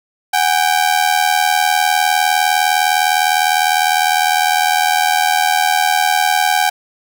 sawtooth ring-modulated tone, 780 Hz, G5, 9 cents flat, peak -5 dBFS, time 0.33-6.7 s, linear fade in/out 10 ms, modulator 39.9 Hz, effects none

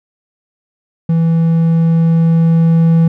triangle tone with level ramp, 164.81 Hz, E3, in tune, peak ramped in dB -7 to -4 dBFS, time 1.09-3.08 s, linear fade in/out 5 ms, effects none

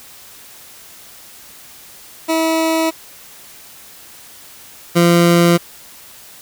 20% pulse tone pair in turn, 323.4 / 171.71 Hz, E4 / F3, -33 / -29 cents, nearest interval major seventh, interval 1096 cents, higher first, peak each -9 / -4 dBFS, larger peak second, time 2.28-2.91 / 4.95-5.58 s, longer neither, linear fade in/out 20 ms, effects white hiss -40 dBFS RMS until 6.41 s

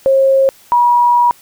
sine tone pair in turn, 538 / 963.6 Hz, C5 / B5, +48 / -43 cents, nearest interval minor seventh, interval 1009 cents, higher second, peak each -7 dBFS, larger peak neither, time 0.06-0.49 / 0.72-1.31 s, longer second, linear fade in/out 0 ms, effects white hiss -45 dBFS RMS until 1.41 s

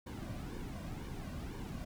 brown noise with flanger, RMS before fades -43 dBFS, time 0.06-1.85 s, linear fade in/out 10 ms, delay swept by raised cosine 1.5 to 2.34 ms, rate 2 Hz, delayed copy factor -0.65, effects none

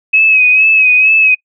sine tone with vibrato, 2552 Hz, D#7, 43 cents sharp, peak -5 dBFS, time 0.13-1.35 s, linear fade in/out 10 ms, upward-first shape sine, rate 2.2 Hz, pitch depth 47 cents each way, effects noise-tail reverb RT60 0.1 s tail -25 dB re dry

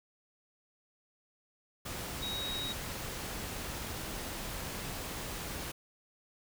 sine tone in noise, 3800 Hz, A#7, 33 cents sharp, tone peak -36 dBFS, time 2.22-2.73 s, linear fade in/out 10 ms, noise pink, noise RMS -40 dBFS, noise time 1.85-5.72 s, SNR +1 dB, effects none

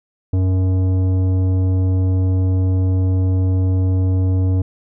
sine tone with tanh clipping, 93.2 Hz, F#2, 13 cents sharp, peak -15 dBFS, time 0.33-4.62 s, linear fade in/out 5 ms, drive 12 dB, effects none

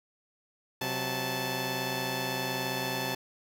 10% pulse tone cluster, 129.9 / 185.4 / 874 Hz, C3 / F#3 / A5, -12 / +4 / -12 cents, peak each -26 / -30 / -25 dBFS, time 0.81-3.15 s, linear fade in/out 5 ms, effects none

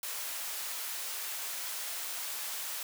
white high-pass noise, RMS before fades -38 dBFS, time 0.03-2.83 s, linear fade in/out 2 ms, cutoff 640 Hz, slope 12 dB/octave, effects none

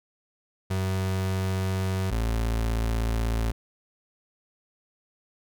35% pulse tone pair in turn, 94.6 / 56.25 Hz, F#2 / A1, +39 / +39 cents, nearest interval major sixth, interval 900 cents, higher first, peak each -23 / -22 dBFS, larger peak second, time 0.7-2.11 / 2.11-3.52 s, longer neither, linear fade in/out 10 ms, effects none

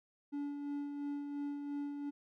triangle tone with tremolo, 287 Hz, D4, 40 cents flat, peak -34 dBFS, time 0.32-2.11 s, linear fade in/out 20 ms, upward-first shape sine, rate 2.9 Hz, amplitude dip 40%, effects none

